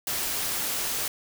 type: noise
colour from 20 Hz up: white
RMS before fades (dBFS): -29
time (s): 0.07-1.08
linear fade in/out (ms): 2
effects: none